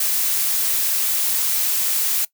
blue noise, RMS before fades -20 dBFS, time 0-2.25 s, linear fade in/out 5 ms, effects noise-tail reverb RT60 0.1 s tail -20 dB re dry

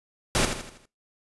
pink noise with echo, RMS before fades -22 dBFS, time 0.35-0.45 s, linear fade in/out 0 ms, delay 81 ms, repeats 5, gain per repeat -7 dB, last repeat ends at 0.855 s, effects noise-tail reverb RT60 0.2 s tail -19 dB re dry + resampled to 24000 Hz

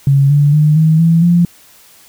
sine tone with pitch steps, 138.59 / 144.89 / 151.48 / 158.37 / 165.58 / 173.11 Hz, C#3 / D3 / D#3 / D#3 / E3 / F3, 0 / -23 / -46 / +31 / +8 / -15 cents, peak -6 dBFS, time 0.07-1.45 s, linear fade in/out 2 ms, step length 230 ms, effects white hiss -44 dBFS RMS until 2.08 s

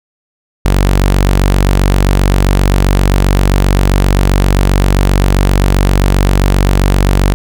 sawtooth tone, 47.59 Hz, F#1, 49 cents sharp, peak -3 dBFS, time 0.65-7.34 s, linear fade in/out 0 ms, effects none

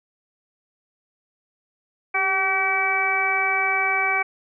harmonic tone with a mistuned harmonic, 382.4 Hz, G4, 43 cents flat, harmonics 1 / 2 / 3 / 4 / 5 / 6, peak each -33 / -26 / -28 / -28 / -32 / -21 dBFS, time 2.14-4.23 s, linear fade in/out 10 ms, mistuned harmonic 1, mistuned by +44 cents, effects none

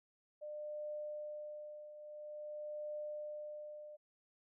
sine tone with tremolo, 600 Hz, D5, 37 cents sharp, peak -40 dBFS, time 0.41-3.97 s, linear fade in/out 20 ms, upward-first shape triangle, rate 0.49 Hz, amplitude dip 70%, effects none

